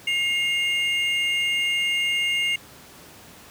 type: tone pair together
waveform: triangle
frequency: 2147 / 2810 Hz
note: C7 / F7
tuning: +44 / +10 cents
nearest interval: perfect fourth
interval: 466 cents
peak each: -22 dBFS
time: 0.07-2.56 s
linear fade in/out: 5 ms
effects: pink hiss -46 dBFS RMS until 3.5 s + high-pass 80 Hz 12 dB/octave